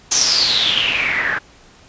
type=noise with low-pass filter sweep; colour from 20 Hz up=white; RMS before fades=-17 dBFS; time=0.11-1.39 s; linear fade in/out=10 ms; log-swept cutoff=6300 to 1600 Hz; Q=8.8; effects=pink hiss -47 dBFS RMS until 1.88 s + resampled to 16000 Hz